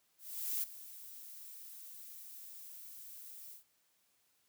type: noise with ADSR envelope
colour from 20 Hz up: violet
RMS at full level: -35 dBFS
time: 0.18-3.64 s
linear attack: 450 ms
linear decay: 14 ms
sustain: -16 dB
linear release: 120 ms
effects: white hiss -75 dBFS RMS until 4.48 s + high-pass 60 Hz 12 dB/octave